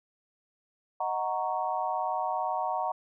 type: chord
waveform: sine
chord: D# minor seventh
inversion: none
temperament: equal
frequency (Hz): 622.3 / 740 / 932.3 / 1108.7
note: D#5 / F#5 / A#5 / C#6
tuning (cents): 0 / 0 / 0 / 0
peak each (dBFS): -36 / -31 / -32 / -36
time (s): 1-2.92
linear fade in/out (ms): 5
effects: none